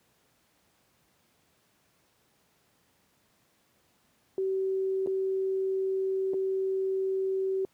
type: tone with dropouts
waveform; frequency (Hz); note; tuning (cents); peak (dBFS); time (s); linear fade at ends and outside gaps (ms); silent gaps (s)
sine; 382.5; G4; -42; -26; 4.38-7.65; 1; 5.062-5.072 / 6.335-6.341
effects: pink hiss -68 dBFS RMS until 7.73 s + high-pass 100 Hz 12 dB/octave